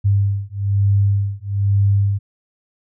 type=beating tone pair; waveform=sine; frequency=99.4 / 100.5 Hz; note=G2 / G2; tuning=+25 / +44 cents; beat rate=1.1 Hz; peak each=-17 dBFS; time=0.04-2.19 s; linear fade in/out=20 ms; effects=none